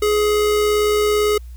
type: tone with amplitude modulation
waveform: square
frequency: 420 Hz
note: G#4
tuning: 19 cents sharp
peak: -14 dBFS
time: 0.02-1.38 s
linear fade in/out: 5 ms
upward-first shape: sine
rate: 77.9 Hz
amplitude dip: 25%
effects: added 60 Hz sine -32 dBFS peak until 1.56 s + white hiss -56 dBFS RMS until 1.56 s